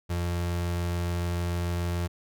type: tone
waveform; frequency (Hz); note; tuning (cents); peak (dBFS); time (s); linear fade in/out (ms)
35% pulse; 86.9; F2; -8; -25; 0.09-2.08; 20
effects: none